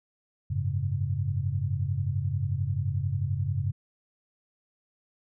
sine chord, F# suspended second, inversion none, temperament equal with one note detuned, 92.5 / 103.83 / 136.92 Hz, F#2 / G#2 / C#3, 0 / 0 / -21 cents, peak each -30 dBFS, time 0.5-3.72 s, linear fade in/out 10 ms, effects none

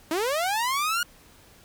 sawtooth linear sweep, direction up, 301.4 to 1453 Hz, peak -20 dBFS, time 0.11-1.03 s, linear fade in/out 2 ms, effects pink hiss -54 dBFS RMS until 1.64 s

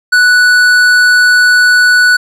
triangle tone with tanh clipping, 1480 Hz, F#6, in tune, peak -6 dBFS, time 0.12-2.17 s, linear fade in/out 10 ms, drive 16 dB, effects none

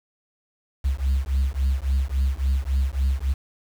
sine beating tone pair, 65.3 / 68.9 Hz, C2 / C#2, -3 / -10 cents, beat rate 3.6 Hz, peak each -21 dBFS, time 0.84-3.34 s, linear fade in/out 20 ms, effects tanh soft clip ceiling -16 dBFS + 7-bit

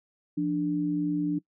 sine tone pair together, 172 / 295 Hz, F3 / D4, -26 / +8 cents, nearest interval major sixth, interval 934 cents, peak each -31 / -25 dBFS, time 0.37-1.39 s, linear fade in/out 10 ms, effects noise-tail reverb RT60 0.1 s tail -21 dB re dry

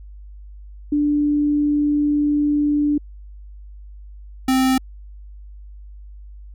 sine / square tone pair in turn, 293.7 / 261.2 Hz, D4 / C4, 0 / -3 cents, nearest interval major second, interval 203 cents, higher first, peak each -15 dBFS, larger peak neither, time 0.92-2.98 / 4.48-4.78 s, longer first, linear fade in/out 5 ms, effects added 50 Hz sine -36 dBFS peak until 6.54 s

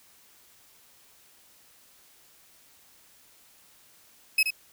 35% pulse tone with echo, 2562 Hz, E7, 50 cents flat, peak -17 dBFS, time 4.38-4.43 s, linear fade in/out 5 ms, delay 76 ms, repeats 1, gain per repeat -7 dB, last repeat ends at 4.506 s, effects white hiss -58 dBFS RMS until 4.72 s

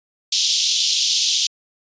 pink band-pass noise, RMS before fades -19 dBFS, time 0.32-1.47 s, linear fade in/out 5 ms, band 3100 to 6600 Hz, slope 48 dB/octave, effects resampled to 16000 Hz

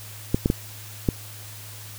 clicks, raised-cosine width 3 ms, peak -6 dBFS, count 4, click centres 0.345 / 0.459 / 0.501 / 1.088 s, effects added 105 Hz sine -41 dBFS peak until 1.98 s + white hiss -42 dBFS RMS until 1.98 s

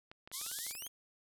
clicks, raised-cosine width 0.3 ms, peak -34 dBFS, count 12, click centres 0.115 / 0.275 / 0.316 / 0.414 / 0.464 / 0.515 / 0.588 / 0.666 / 0.71 / 0.752 / 0.823 / 0.866 s
white band-pass noise, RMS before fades -43 dBFS, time 0.32-0.73 s, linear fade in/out 20 ms, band 3200 to 13000 Hz, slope 96 dB/octave
5% pulse exponential sweep, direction up, 990 to 3308 Hz, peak -35 dBFS, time 0.33-0.88 s, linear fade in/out 10 ms
effects none

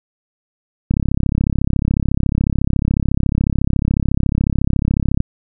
click train, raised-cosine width 5 ms, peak -3 dBFS, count 147, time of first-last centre 0.91-5.204 s, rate 34 Hz, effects none

